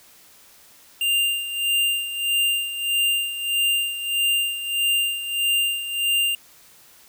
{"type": "tone with tremolo", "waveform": "square", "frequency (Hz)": 2794, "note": "F7", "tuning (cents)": 0, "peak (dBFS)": -18, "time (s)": [1.01, 6.35], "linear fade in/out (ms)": 2, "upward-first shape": "sine", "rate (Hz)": 1.6, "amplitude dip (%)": 70, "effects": ["white hiss -51 dBFS RMS until 7.08 s"]}